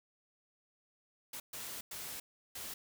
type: noise bursts at uneven times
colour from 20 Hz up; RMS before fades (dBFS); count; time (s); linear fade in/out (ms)
white; -44; 4; 1.33-1.4 / 1.53-1.81 / 1.91-2.2 / 2.55-2.74; 5
effects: none